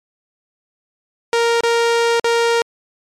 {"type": "tone with dropouts", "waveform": "sawtooth", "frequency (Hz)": 466.2, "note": "A#4", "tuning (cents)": 0, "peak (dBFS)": -9, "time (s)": [1.33, 2.62], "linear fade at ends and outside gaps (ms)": 1, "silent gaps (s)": [[1.607, 1.635], [2.197, 2.243]], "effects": ["low-pass 7000 Hz 12 dB/octave", "MP3 96 kbps"]}